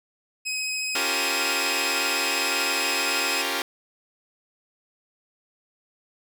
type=tone with vibrato; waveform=20% pulse; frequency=2536 Hz; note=D#7; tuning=32 cents sharp; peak=-21 dBFS; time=0.45-3.43 s; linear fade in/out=20 ms; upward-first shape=triangle; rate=14 Hz; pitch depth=15 cents each way
type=chord; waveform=5% pulse; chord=G half-diminished seventh; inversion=second; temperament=equal; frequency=277.2 / 349.2 / 392 / 466.2 Hz; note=Db4 / F4 / G4 / Bb4; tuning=0 / 0 / 0 / 0 cents; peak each=-19 dBFS; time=0.95-3.62 s; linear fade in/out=2 ms
effects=none